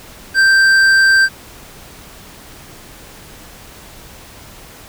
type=tone with hard clipping; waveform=triangle; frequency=1568 Hz; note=G6; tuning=in tune; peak=-9 dBFS; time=0.34-1.29 s; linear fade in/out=50 ms; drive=12 dB; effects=pink hiss -38 dBFS RMS until 4.88 s